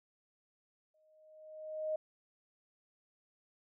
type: tone with exponential growth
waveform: sine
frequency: 622.3 Hz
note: D#5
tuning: in tune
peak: -31 dBFS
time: 0.94-1.96 s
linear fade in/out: 5 ms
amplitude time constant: 220 ms
effects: none